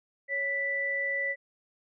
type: tone pair together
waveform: sine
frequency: 555 / 1975.5 Hz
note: C#5 / B6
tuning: +2 / 0 cents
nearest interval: octave + minor seventh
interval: 2198 cents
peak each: -36 / -28 dBFS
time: 0.28-1.36 s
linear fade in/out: 50 ms
effects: none